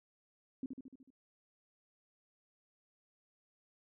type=tone with echo; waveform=sine; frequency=262.9 Hz; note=C4; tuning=8 cents sharp; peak=-36 dBFS; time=0.63-0.66 s; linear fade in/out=2 ms; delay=74 ms; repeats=6; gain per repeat=-4 dB; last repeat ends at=1.104 s; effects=none